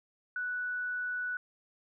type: tone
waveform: sine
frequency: 1480 Hz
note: F#6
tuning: in tune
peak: -32 dBFS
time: 0.36-1.37 s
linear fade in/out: 2 ms
effects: none